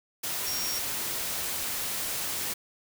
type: tone in noise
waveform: sine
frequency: 5588 Hz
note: F8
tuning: in tune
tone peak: -32 dBFS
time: 0.46-0.79 s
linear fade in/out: 10 ms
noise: white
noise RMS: -32 dBFS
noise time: 0.23-2.54 s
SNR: -3 dB
effects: none